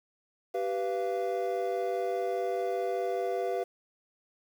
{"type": "tone cluster", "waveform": "triangle", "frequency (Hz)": [388.5, 493.4, 688], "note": ["G4", "B4", "F5"], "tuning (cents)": [-16, -2, -26], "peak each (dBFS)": -31, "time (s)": [0.54, 3.64], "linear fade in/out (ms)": 10, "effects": ["9-bit"]}